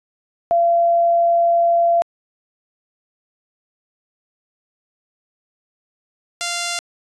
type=tone pair in turn; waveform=sine / 5% pulse; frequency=683 / 694.5 Hz; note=F5 / F5; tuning=-39 / -10 cents; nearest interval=unison; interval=29 cents; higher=second; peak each=-12 / -10 dBFS; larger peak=second; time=0.51-2.02 / 6.41-6.79 s; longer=first; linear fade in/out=0 ms; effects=resampled to 22050 Hz